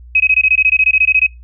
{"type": "tone bursts", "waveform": "sine", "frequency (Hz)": 2540, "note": "D#7", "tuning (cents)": 35, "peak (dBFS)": -7, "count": 16, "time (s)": [0.15, 1.266], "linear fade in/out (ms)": 5, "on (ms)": 51, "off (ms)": 20, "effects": ["noise-tail reverb RT60 0.2 s tail -23 dB re dry", "added 60 Hz sine -34 dBFS peak until 1.43 s"]}